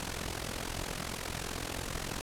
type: noise with amplitude modulation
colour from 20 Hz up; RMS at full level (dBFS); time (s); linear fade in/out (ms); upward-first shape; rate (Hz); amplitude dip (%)
pink; -34; 0-2.21; 0; sine; 43.1; 80
effects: low-pass 11000 Hz 12 dB/octave